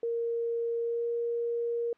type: tone with pitch glide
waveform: sine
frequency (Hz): 465.7 to 469.8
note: A#4 to A#4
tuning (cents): -2 to +13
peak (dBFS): -28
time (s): 0.03-1.93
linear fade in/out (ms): 2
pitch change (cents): +15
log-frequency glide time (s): 0.81-1.06
effects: white hiss -65 dBFS RMS until 1.97 s + low-pass 2000 Hz 12 dB/octave